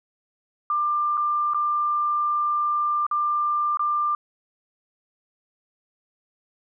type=tone with dropouts; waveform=sine; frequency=1191 Hz; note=D6; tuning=24 cents sharp; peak=-20 dBFS; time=0.7-4.15 s; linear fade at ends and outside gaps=2 ms; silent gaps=1.172-1.176 / 1.536-1.545 / 3.066-3.112 / 3.772-3.794 s; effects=none